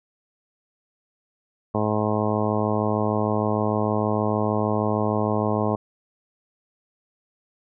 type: harmonic tone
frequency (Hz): 106.5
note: G#2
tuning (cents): +44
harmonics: 1 / 2 / 3 / 4 / 5 / 6 / 7 / 8 / 9 / 10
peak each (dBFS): -27 / -26 / -30 / -28 / -30 / -29 / -32 / -33 / -33 / -32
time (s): 1.74-5.76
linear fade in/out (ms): 10
effects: none